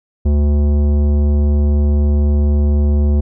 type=tone with tanh clipping; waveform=triangle; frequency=73 Hz; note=D2; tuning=10 cents flat; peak=-12 dBFS; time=0.25-3.21 s; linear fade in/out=10 ms; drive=18 dB; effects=none